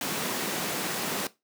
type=high-pass noise; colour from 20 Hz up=pink; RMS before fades=-31 dBFS; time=0.01-1.27 s; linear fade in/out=2 ms; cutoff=170 Hz; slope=24 dB/octave; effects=noise-tail reverb RT60 0.2 s tail -17 dB re dry